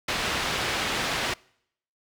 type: low-pass noise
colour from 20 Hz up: white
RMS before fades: -28 dBFS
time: 0.08-1.34 s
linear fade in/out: 5 ms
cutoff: 3300 Hz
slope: 12 dB/octave
effects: noise-tail reverb RT60 0.7 s tail -25 dB re dry